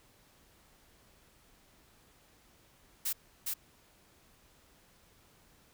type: noise with echo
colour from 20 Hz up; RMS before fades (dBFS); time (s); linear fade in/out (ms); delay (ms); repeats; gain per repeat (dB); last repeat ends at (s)
blue; -33; 3.05-3.13; 10; 410; 1; -2; 3.54
effects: pink hiss -64 dBFS RMS until 5.73 s